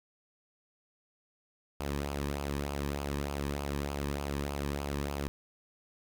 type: tone with flanger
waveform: sawtooth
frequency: 71.1 Hz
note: C#2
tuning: 45 cents sharp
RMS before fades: -35 dBFS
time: 1.8-5.28 s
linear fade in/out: 0 ms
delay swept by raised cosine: 0.51 to 1.47 ms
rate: 3.3 Hz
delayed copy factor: -0.55
effects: 10-bit